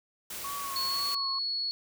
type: noise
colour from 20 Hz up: white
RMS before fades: -39 dBFS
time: 0.3-1.15 s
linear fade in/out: 5 ms
type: tone with vibrato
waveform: sine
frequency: 1106 Hz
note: C#6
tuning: 4 cents flat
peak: -35 dBFS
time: 0.44-1.39 s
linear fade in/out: 5 ms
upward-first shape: sine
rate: 2 Hz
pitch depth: 43 cents each way
type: tone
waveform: sine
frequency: 4373 Hz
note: C#8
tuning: 24 cents flat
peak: -29 dBFS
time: 0.76-1.71 s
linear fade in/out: 0 ms
effects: none